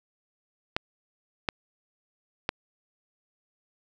clicks, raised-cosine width 0.3 ms, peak -9 dBFS, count 3, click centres 0.765 / 1.488 / 2.491 s, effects none

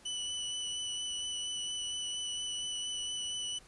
sawtooth tone with vibrato, 2974 Hz, F#7, 8 cents sharp, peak -32 dBFS, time 0.05-3.59 s, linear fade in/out 10 ms, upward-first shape sine, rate 4.3 Hz, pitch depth 12 cents each way, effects pink hiss -59 dBFS RMS until 3.67 s + resampled to 24000 Hz

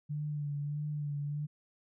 sine tone with vibrato, 146.9 Hz, D3, 1 cent sharp, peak -33 dBFS, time 0.09-1.47 s, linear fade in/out 20 ms, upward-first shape sine, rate 1.6 Hz, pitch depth 33 cents each way, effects none

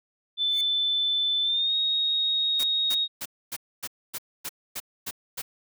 sine tone with pitch glide, 3520 to 3751 Hz, A7 to A#7, 0 to +10 cents, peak -22 dBFS, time 0.37-3.08 s, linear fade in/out 50 ms, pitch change +110 cents, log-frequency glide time 1.43-1.74 s
5% pulse tone with exponential growth, 2182 Hz, C#7, 28 cents flat, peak -26 dBFS, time 0.43-0.61 s, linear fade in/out 1 ms, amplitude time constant 38 ms
white noise bursts, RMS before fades -33 dBFS, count 10, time 2.59-5.42 s, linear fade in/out 10 ms, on 49 ms, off 260 ms
effects none

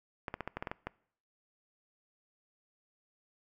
clicks, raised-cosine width 0.5 ms, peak -21 dBFS, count 9, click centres 0.282 / 0.341 / 0.407 / 0.476 / 0.57 / 0.625 / 0.672 / 0.715 / 0.87 s, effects noise-tail reverb RT60 0.6 s tail -23 dB re dry

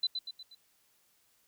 sine tone with echo, 4015 Hz, B7, 28 cents sharp, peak -26 dBFS, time 0.03-0.07 s, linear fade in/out 5 ms, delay 120 ms, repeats 4, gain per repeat -6 dB, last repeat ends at 0.55 s, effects white hiss -70 dBFS RMS until 1.47 s

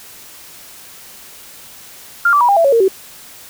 sine tone with pitch steps, 1396.9 / 1161.2 / 965.2 / 802.3 / 666.9 / 554.4 / 460.8 / 383 Hz, F6 / D6 / B5 / G5 / E5 / C#5 / A#4 / G4, 0 / -20 / -40 / +40 / +20 / 0 / -20 / -40 cents, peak -8 dBFS, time 2.25-2.882 s, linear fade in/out 5 ms, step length 79 ms, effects white hiss -38 dBFS RMS until 3.49 s

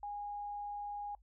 sine tone, 821 Hz, G#5, 20 cents flat, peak -39 dBFS, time 0.03-1.15 s, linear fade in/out 2 ms, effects noise-tail reverb RT60 0.1 s tail -23 dB re dry + added 50 Hz sine -62 dBFS peak until 1.22 s

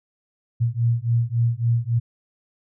sine beating tone pair, 115.7 / 119.3 Hz, A#2 / A#2, -13 / +41 cents, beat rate 3.6 Hz, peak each -21 dBFS, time 0.6-2 s, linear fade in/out 20 ms, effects none

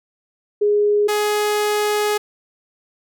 sine / sawtooth tone pair in turn, 414.5 / 418.8 Hz, G#4 / G#4, -3 / +15 cents, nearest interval unison, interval 18 cents, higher second, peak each -13 dBFS, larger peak neither, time 0.61-1.08 / 1.08-2.18 s, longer second, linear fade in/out 10 ms, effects none

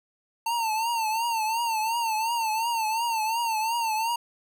square tone with vibrato, 903 Hz, A5, 45 cents sharp, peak -25 dBFS, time 0.46-4.16 s, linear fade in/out 5 ms, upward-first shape triangle, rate 2.8 Hz, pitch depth 98 cents each way, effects none

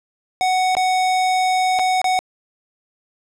square tone with dropouts, 743 Hz, F#5, 7 cents sharp, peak -16 dBFS, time 0.41-2.19 s, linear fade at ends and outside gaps 0 ms, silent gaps 0.751-0.768 / 1.789-1.794 / 2.016-2.043 s, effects low-pass 8000 Hz 12 dB/octave

